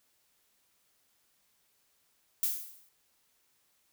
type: noise with exponential decay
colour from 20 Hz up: violet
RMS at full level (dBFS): -27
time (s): 2.43-2.89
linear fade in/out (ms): 1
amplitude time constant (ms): 100
effects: white hiss -72 dBFS RMS until 3.92 s